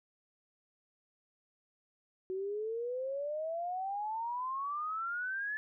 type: exponential sweep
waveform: sine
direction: up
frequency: 370 to 1738 Hz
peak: -34 dBFS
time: 2.3-5.57 s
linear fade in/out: 0 ms
effects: none